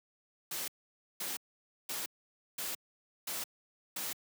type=noise bursts; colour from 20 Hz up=white; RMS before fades=-38 dBFS; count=6; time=0.51-4.13 s; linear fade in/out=5 ms; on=170 ms; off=520 ms; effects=high-pass 150 Hz 12 dB/octave